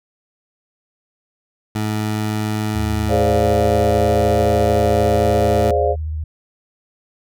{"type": "tone", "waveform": "20% pulse", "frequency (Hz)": 107.2, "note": "A2", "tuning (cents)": -45, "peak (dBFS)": -14, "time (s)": [1.75, 5.71], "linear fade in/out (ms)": 5}
{"type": "tone with vibrato", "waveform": "sine", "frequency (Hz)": 77.78, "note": "D#2", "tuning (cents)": 0, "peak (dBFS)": -21, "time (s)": [2.75, 6.24], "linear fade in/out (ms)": 5, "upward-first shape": "sine", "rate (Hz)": 16, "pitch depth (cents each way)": 44}
{"type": "chord", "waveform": "sine", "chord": "D half-diminished seventh", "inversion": "second", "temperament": "equal", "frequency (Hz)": [415.3, 523.3, 587.3, 698.5], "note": ["Ab4", "C5", "D5", "F5"], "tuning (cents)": [0, 0, 0, 0], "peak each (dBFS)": -20, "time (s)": [3.08, 5.96], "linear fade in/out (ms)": 50}
{"effects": []}